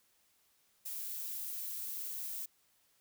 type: noise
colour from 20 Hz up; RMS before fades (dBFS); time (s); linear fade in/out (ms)
violet; -41; 0.85-2.46; 10
effects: white hiss -72 dBFS RMS until 3 s